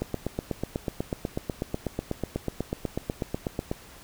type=click train; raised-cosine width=2 ms; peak=-14 dBFS; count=31; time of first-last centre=0.02-3.715 s; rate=8.12 Hz; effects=pink hiss -49 dBFS RMS until 4.03 s